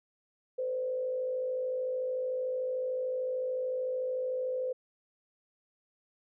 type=tone with frequency modulation; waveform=sine; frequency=511 Hz; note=C5; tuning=41 cents flat; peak=-30 dBFS; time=0.58-4.73 s; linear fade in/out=10 ms; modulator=53.5 Hz; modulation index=0.46; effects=none